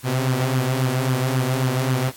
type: tone with flanger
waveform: sawtooth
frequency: 129.4 Hz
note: C3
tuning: 19 cents flat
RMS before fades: -21 dBFS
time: 0.03-2.12 s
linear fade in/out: 50 ms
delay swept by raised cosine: 0.62 to 6.32 ms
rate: 3.7 Hz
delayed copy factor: +0.6
effects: white hiss -45 dBFS RMS until 2.16 s + AAC 64 kbps